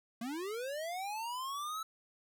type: linear sweep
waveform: square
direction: up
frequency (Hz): 220 to 1318.5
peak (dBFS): -38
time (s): 0.21-1.83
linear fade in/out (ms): 5
effects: none